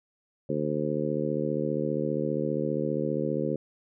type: harmonic tone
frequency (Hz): 75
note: D2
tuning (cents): +37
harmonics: 2 / 3 / 4 / 5 / 6 / 7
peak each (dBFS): -33 / -33 / -33 / -33 / -33 / -33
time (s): 0.49-3.56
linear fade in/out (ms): 5
effects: none